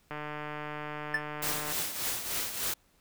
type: click train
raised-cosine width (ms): 0.5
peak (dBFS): -23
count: 243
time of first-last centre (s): 0.11-1.723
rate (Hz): 150
type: tone with exponential decay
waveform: triangle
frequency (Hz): 1760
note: A6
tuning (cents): 0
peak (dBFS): -20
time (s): 1.14-1.24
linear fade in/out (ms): 5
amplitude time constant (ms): 21
type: noise with tremolo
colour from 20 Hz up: white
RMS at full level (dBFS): -31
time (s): 1.42-2.74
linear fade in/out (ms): 5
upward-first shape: triangle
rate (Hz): 3.4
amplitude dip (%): 65
effects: pink hiss -67 dBFS RMS until 3 s